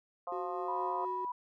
harmonic tone, 175.9 Hz, F3, 13 cents sharp, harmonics 3 / 4 / 5 / 6 / 7, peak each -44 / -39 / -46 / -41 / -46 dBFS, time 0.27-1.05 s, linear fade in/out 2 ms
triangle tone with tremolo, 370 Hz, F#4, in tune, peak -36 dBFS, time 0.32-1.25 s, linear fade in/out 2 ms, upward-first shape sine, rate 4.3 Hz, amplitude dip 30%
sine tone, 982 Hz, B5, 10 cents flat, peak -34 dBFS, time 0.68-1.32 s, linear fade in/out 5 ms
effects none

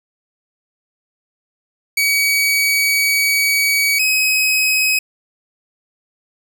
sawtooth tone pair in turn, 2265 / 2537 Hz, C#7 / D#7, +37 / +33 cents, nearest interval major second, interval 196 cents, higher second, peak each -10 dBFS, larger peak neither, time 1.97-3.99 / 3.99-4.99 s, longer first, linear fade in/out 5 ms, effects none

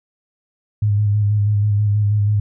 sine tone with vibrato, 103.83 Hz, G#2, in tune, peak -13 dBFS, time 0.82-2.4 s, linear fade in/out 5 ms, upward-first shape square, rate 6.2 Hz, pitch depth 26 cents each way, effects none

